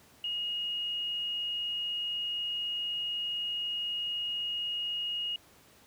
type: tone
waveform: sine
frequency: 2872 Hz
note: F7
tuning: 48 cents sharp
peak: -31 dBFS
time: 0.24-5.36 s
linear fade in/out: 2 ms
effects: pink hiss -59 dBFS RMS until 5.86 s + high-pass 80 Hz 12 dB/octave